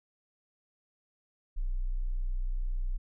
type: tone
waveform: sine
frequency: 30.87 Hz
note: B0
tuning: in tune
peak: -28 dBFS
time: 1.56-2.98 s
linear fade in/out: 20 ms
effects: none